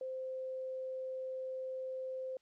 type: tone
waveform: sine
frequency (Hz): 520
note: C5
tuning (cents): -11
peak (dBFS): -38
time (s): 0.01-2.37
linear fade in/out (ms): 2
effects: white hiss -75 dBFS RMS until 2.41 s + low-pass 5000 Hz 12 dB/octave